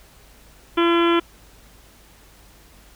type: harmonic tone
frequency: 339.5 Hz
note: F4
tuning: 49 cents flat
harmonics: 1 / 2 / 3 / 4 / 5 / 6 / 7 / 8 / 9 / 10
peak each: -16 / -31 / -24 / -24 / -32 / -34 / -30 / -36 / -30 / -33 dBFS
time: 0.77-1.2 s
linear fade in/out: 10 ms
effects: added 50 Hz sine -51 dBFS peak until 2.95 s + pink hiss -51 dBFS RMS until 2.95 s